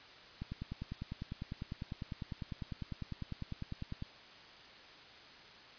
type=click train; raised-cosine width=5 ms; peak=-28 dBFS; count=37; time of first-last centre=0.42-4.024 s; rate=9.99 Hz; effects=white hiss -55 dBFS RMS until 5.78 s + resampled to 11025 Hz